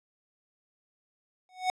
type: tone with exponential growth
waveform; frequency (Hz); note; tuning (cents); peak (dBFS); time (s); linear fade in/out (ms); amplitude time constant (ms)
square; 740; F#5; 0; -23; 1.49-1.7; 1; 44
effects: low-pass 7000 Hz 12 dB/octave